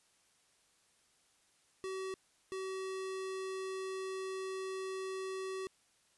square tone bursts at uneven times, 380 Hz, F#4, 46 cents sharp, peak -39 dBFS, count 2, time 1.84-2.14 / 2.52-5.67 s, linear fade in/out 0 ms, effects white hiss -71 dBFS RMS until 6.17 s + resampled to 24000 Hz

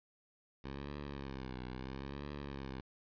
10% pulse tone with vibrato, 67.3 Hz, C2, 49 cents sharp, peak -34 dBFS, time 0.64-2.81 s, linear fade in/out 5 ms, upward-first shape triangle, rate 0.75 Hz, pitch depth 140 cents each way, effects resampled to 11025 Hz + 10-bit

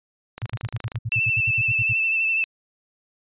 click train, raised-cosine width 0.3 ms, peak -19 dBFS, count 16, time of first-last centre 0.38-0.957 s, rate 26 Hz
sine tone bursts, 114.1 Hz, A#2, 37 cents flat, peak -23 dBFS, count 15, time 0.42-1.933 s, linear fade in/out 10 ms, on 43 ms, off 62 ms
sine tone with vibrato, 2652 Hz, E7, 10 cents sharp, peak -19 dBFS, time 1.12-2.44 s, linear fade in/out 0 ms, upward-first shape sine, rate 12 Hz, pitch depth 30 cents each way
effects resampled to 8000 Hz

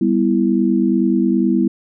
sine chord, E minor, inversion first, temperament just, 197.78 / 247.2 / 329.6 Hz, G3 / B3 / E4, +16 / +2 / 0 cents, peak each -17 dBFS, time 0.01-1.68 s, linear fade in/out 5 ms, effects none

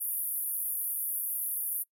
white band-pass noise, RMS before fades -33 dBFS, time 0-1.84 s, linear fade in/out 20 ms, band 10000 to 15000 Hz, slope 96 dB/octave, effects noise-tail reverb RT60 0.1 s tail -24 dB re dry

